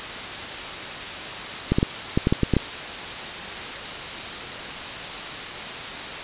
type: clicks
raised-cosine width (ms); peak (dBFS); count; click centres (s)
3; -5; 9; 1.72 / 1.785 / 1.829 / 2.175 / 2.271 / 2.325 / 2.433 / 2.537 / 2.567
effects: white hiss -31 dBFS RMS until 6.23 s + resampled to 8000 Hz